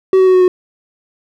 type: tone with pitch steps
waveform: triangle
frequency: 379.2 / 375.5 / 371.8 / 368.2 / 364.6 Hz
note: F#4 / F#4 / F#4 / F#4 / F#4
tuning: +43 / +26 / +8 / -8 / -25 cents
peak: -4 dBFS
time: 0.13-0.48 s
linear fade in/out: 2 ms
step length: 70 ms
effects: none